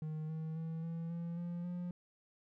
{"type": "tone with pitch steps", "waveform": "triangle", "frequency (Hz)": [155.56, 158.92, 162.35, 165.86, 169.44, 173.1, 176.84], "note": ["D#3", "D#3", "E3", "E3", "E3", "F3", "F3"], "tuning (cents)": [0, 37, -26, 11, 48, -15, 22], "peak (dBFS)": -36, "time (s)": [0.02, 1.91], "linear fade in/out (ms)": 2, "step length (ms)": 270, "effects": []}